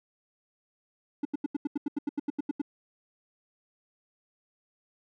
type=tone bursts; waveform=triangle; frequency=290 Hz; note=D4; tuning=22 cents flat; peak=-24 dBFS; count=14; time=1.23-2.617 s; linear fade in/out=5 ms; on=22 ms; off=83 ms; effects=none